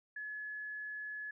sine tone, 1704 Hz, G#6, 44 cents sharp, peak -40 dBFS, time 0.16-1.31 s, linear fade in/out 5 ms, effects none

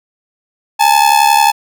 45% pulse ring-modulated tone, 862 Hz, A5, 36 cents flat, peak -4 dBFS, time 0.79-1.52 s, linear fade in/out 20 ms, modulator 35.6 Hz, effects none

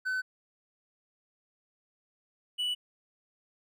triangle tone pair in turn, 1515 / 2956 Hz, F#6 / F#7, +40 / -2 cents, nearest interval octave, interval 1158 cents, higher second, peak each -27 dBFS, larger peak neither, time 0.05-0.22 / 2.58-2.75 s, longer neither, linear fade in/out 20 ms, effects none

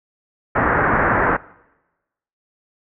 white low-pass noise, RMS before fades -17 dBFS, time 0.55-1.37 s, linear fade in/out 10 ms, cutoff 1800 Hz, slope 48 dB/octave, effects noise-tail reverb RT60 1.0 s tail -22 dB re dry

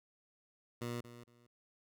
15% pulse tone with echo, 119.8 Hz, A#2, 48 cents sharp, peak -32 dBFS, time 0.81-1.01 s, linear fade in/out 10 ms, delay 230 ms, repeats 2, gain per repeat -13 dB, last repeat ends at 1.47 s, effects none

